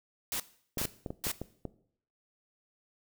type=noise bursts; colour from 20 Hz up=white; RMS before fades=-34 dBFS; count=3; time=0.32-1.317 s; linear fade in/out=2 ms; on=79 ms; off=380 ms
type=clicks; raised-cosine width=2 ms; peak=-23 dBFS; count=8; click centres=0.773 / 0.815 / 0.852 / 1.062 / 1.105 / 1.268 / 1.416 / 1.653 s
effects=noise-tail reverb RT60 0.6 s tail -17 dB re dry